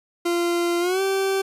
40% pulse tone with pitch glide, 345.2 to 387.5 Hz, F4 to G4, -20 to -20 cents, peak -19 dBFS, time 0.25-1.42 s, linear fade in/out 10 ms, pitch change +200 cents, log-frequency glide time 0.8-1.01 s, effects resampled to 32000 Hz

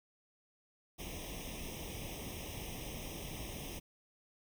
pink noise with comb filter, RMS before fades -44 dBFS, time 0.98-3.8 s, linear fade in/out 20 ms, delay 0.34 ms, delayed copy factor +1, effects none

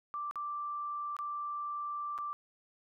sine tone with dropouts, 1174.7 Hz, D6, in tune, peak -35 dBFS, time 0.14-2.33 s, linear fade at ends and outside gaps 0 ms, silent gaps 0.311-0.357 / 1.166-1.189 / 2.179-2.186 s, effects none

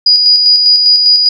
sine tone with tremolo, 4905 Hz, D#8, 26 cents flat, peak -3 dBFS, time 0.06-1.29 s, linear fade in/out 5 ms, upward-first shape square, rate 5 Hz, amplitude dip 35%, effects none

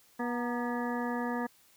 harmonic tone with a mistuned harmonic, 242.3 Hz, B3, 33 cents flat, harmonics 1 / 2 / 3 / 4 / 5 / 7 / 8, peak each -33 / -38 / -40 / -39 / -43 / -41 / -48 dBFS, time 0.19-1.47 s, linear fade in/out 10 ms, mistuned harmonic 4, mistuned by -58 cents, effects white hiss -63 dBFS RMS until 1.76 s

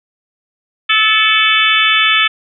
harmonic tone with a mistuned harmonic, 435.1 Hz, A4, 19 cents flat, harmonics 3 / 4 / 5 / 6 / 7 / 8, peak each -16 / -16 / -16 / -16 / -16 / -16 dBFS, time 0.89-2.28 s, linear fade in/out 10 ms, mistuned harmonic 5, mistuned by +50 cents, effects none

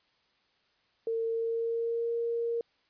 sine tone with pitch glide, 454.6 to 466.3 Hz, A#4 to A#4, -43 to +1 cents, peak -28 dBFS, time 1.07-2.61 s, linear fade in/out 2 ms, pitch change +44 cents, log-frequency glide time 1.26-2.12 s, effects white hiss -70 dBFS RMS until 2.89 s + resampled to 11025 Hz

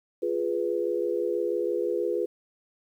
sine chord, F diminished, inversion none, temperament equal, 349.2 / 415.3 / 493.9 Hz, F4 / Ab4 / Cb5, 0 / 0 / 0 cents, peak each -29 dBFS, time 0.22-2.26 s, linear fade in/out 10 ms, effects 10-bit

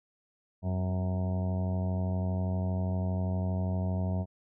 harmonic tone with a mistuned harmonic, 92.5 Hz, F#2, in tune, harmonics 1 / 2 / 3 / 4 / 5 / 6 / 7 / 8 / 9 / 10, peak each -29 / -33 / -45 / -47 / -49 / -49 / -41 / -50 / -54 / -50 dBFS, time 0.62-4.26 s, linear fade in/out 50 ms, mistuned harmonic 3, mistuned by -54 cents, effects none

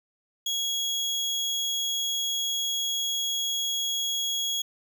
30% pulse tone, 3322 Hz, G#7, in tune, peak -23 dBFS, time 0.46-4.62 s, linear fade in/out 5 ms, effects none

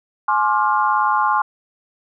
sine chord, D half-diminished seventh, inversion second, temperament just, 845.8 / 1057.2 / 1174.7 / 1409.6 Hz, Ab5 / C6 / D6 / F6, +31 / +18 / 0 / +16 cents, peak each -19 / -18 / -22 / -23 dBFS, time 0.28-1.42 s, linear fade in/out 5 ms, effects none

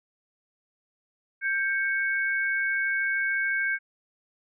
sine tone pair together, 1576.7 / 2217 Hz, G6 / C#7, +10 / 0 cents, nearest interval tritone, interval 590 cents, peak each -25 / -29 dBFS, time 1.41-3.79 s, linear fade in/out 50 ms, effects none

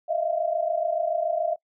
sine tone cluster, 624 / 664 / 691 Hz, D#5 / E5 / F5, +5 / +12 / -19 cents, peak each -27 dBFS, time 0.08-1.56 s, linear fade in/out 20 ms, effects noise-tail reverb RT60 0.1 s tail -24 dB re dry

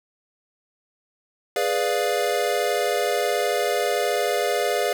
square chord, G# diminished seventh, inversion none, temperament equal, 415.3 / 493.9 / 587.3 / 698.5 Hz, G#4 / B4 / D5 / F5, 0 / 0 / 0 / 0 cents, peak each -27 dBFS, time 1.56-4.93 s, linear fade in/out 2 ms, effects none

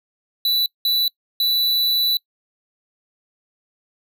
square tone bursts at uneven times, 3965 Hz, B7, 6 cents sharp, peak -17 dBFS, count 3, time 0.45-0.66 / 0.85-1.08 / 1.4-2.17 s, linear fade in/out 2 ms, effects noise-tail reverb RT60 0.1 s tail -25 dB re dry

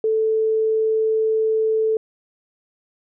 sine tone, 439.8 Hz, A4, 1 cent flat, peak -16 dBFS, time 0.04-1.97 s, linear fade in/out 2 ms, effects none

